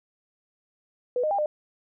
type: tone with pitch steps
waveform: sine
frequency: 493.9 / 614 / 802 / 603 Hz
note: B4 / D#5 / G5 / D5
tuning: 0 / -23 / +39 / +46 cents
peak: -22 dBFS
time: 1.16-1.46 s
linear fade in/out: 2 ms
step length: 75 ms
effects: none